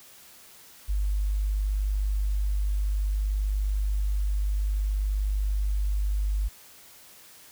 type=tone; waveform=sine; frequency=50.3 Hz; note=G1; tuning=45 cents sharp; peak=-23 dBFS; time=0.88-6.49 s; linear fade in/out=20 ms; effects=white hiss -51 dBFS RMS until 7.51 s